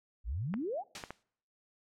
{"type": "exponential sweep", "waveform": "sine", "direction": "up", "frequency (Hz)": [47.71, 880], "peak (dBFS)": -33, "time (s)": [0.24, 0.84], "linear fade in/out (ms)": 50}
{"type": "clicks", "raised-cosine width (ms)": 0.5, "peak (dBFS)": -25, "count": 3, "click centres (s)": [0.54, 1.038, 1.106]}
{"type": "noise with exponential decay", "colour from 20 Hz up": "white", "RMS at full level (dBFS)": -38, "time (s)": [0.95, 1.23], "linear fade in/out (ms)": 2, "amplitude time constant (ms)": 59}
{"effects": ["noise-tail reverb RT60 0.7 s tail -26 dB re dry", "low-pass 6000 Hz 12 dB/octave"]}